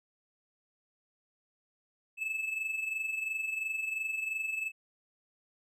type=tone with amplitude modulation; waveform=triangle; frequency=2612 Hz; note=E7; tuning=17 cents flat; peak=-28 dBFS; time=2.17-4.72 s; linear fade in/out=50 ms; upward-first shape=sine; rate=22.9 Hz; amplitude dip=60%; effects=none